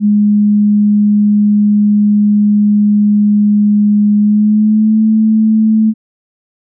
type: tone with pitch glide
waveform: sine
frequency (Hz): 207.7 to 218.5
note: G#3 to A3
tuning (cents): 0 to -12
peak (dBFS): -6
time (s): 0-5.94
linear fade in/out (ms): 50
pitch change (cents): +88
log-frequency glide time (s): 4.18-5.01
effects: none